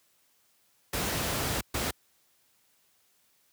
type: noise bursts at uneven times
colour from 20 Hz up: pink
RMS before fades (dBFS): -30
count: 2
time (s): 0.93-1.61 / 1.74-1.91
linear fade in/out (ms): 5
effects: white hiss -68 dBFS RMS until 3.52 s + high-pass 60 Hz 12 dB/octave